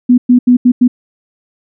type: tone bursts at uneven times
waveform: sine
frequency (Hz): 246.9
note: B3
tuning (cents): 0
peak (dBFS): -3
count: 5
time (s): 0.09-0.18 / 0.29-0.39 / 0.47-0.57 / 0.65-0.72 / 0.81-0.88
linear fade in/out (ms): 10
effects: none